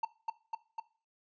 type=tone with echo; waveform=triangle; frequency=899 Hz; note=A5; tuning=37 cents sharp; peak=-26 dBFS; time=0.03-0.05 s; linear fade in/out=5 ms; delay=250 ms; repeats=3; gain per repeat=-2 dB; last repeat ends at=0.8 s; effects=noise-tail reverb RT60 0.4 s tail -19 dB re dry + resampled to 16000 Hz